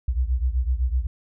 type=beating tone pair; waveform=sine; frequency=60 / 67.9 Hz; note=B1 / C#2; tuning=-49 / -35 cents; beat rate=7.9 Hz; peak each=-21 / -24 dBFS; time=0.08-1.07 s; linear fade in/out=5 ms; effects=tanh soft clip ceiling -12 dBFS